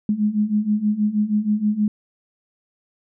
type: beating tone pair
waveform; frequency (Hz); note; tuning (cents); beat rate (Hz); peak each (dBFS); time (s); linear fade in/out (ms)
sine; 206.8 / 213.1; G#3 / G#3; -7 / +45; 6.3; -22 / -19; 0.09-1.88; 2
effects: none